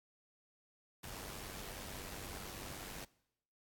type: noise with amplitude modulation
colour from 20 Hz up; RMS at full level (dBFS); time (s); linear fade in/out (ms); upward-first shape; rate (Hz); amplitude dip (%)
pink; -45; 1.03-3.05; 10; sine; 96.3; 50
effects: noise-tail reverb RT60 0.8 s tail -22 dB re dry + AAC 64 kbps